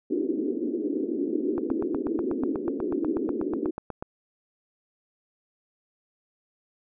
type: band-pass noise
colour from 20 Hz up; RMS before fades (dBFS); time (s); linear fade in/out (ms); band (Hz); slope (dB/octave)
pink; -28; 0.1-3.71; 10; 260 to 400; 48
type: click train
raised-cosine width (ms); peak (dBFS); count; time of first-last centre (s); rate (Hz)
1; -19; 21; 1.58-4.025; 8.18
effects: none

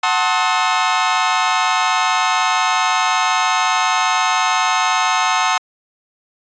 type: chord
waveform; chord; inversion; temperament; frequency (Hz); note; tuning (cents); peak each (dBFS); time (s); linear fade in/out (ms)
sawtooth; F# diminished seventh; none; just; 740 / 888 / 1065.6 / 1278.7; F#5 / A5 / C6 / Eb6; 0 / +16 / +31 / +47; -16; 0.03-5.58; 5
effects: resampled to 16000 Hz

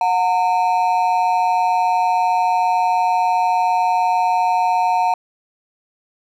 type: ring-modulated tone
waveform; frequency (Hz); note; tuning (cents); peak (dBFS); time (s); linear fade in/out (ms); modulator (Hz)
triangle; 821; G#5; -20; -9; 0.01-5.14; 2; 93.3
effects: none

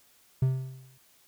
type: tone with exponential decay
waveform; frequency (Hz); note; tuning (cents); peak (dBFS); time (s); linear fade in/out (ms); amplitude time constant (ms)
triangle; 130.81; C3; 0; -17; 0.42-0.98; 5; 120
effects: white hiss -62 dBFS RMS until 1.27 s

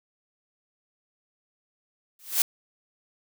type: noise with exponential growth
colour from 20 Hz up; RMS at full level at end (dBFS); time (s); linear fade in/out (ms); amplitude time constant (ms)
blue; -17; 2.19-2.42; 2; 48
effects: none

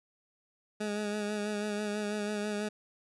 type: tone with vibrato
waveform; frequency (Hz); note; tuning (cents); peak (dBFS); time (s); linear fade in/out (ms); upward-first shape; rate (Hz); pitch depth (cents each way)
20% pulse; 208.8; G#3; +10; -27; 0.8-2.69; 10; sine; 6.1; 29
effects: resampled to 24000 Hz

